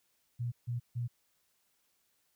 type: tone bursts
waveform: sine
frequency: 120.2 Hz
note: B2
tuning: 46 cents flat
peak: -32 dBFS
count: 3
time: 0.39-1.08 s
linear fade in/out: 20 ms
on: 130 ms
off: 150 ms
effects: white hiss -75 dBFS RMS until 2.35 s